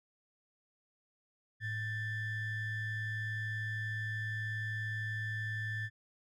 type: ring-modulated tone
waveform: triangle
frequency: 830.6 Hz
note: G#5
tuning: in tune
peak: -30 dBFS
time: 1.6-5.9 s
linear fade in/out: 50 ms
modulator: 939 Hz
effects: none